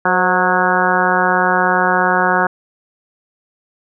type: harmonic tone with a mistuned harmonic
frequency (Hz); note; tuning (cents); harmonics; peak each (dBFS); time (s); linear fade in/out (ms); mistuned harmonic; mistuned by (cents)
182.9; F#3; -20; 1 / 2 / 3 / 4 / 5 / 6 / 7 / 8 / 9; -23 / -22 / -22 / -19 / -19 / -21 / -22 / -18 / -21; 0.05-2.47; 5; 3; -51
effects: none